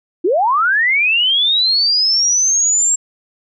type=linear sweep; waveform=sine; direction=up; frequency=310 to 7550 Hz; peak=-11 dBFS; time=0.24-2.96 s; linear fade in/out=10 ms; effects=none